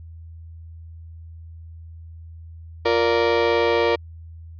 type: chord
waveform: 35% pulse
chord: Bb major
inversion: second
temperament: just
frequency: 349.6 / 466.2 / 582.7 Hz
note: F4 / Bb4 / D5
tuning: +2 / 0 / -14 cents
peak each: -22 / -17 / -22 dBFS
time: 2.85-3.96 s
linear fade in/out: 10 ms
effects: added 82 Hz sine -37 dBFS peak until 4.59 s + resampled to 11025 Hz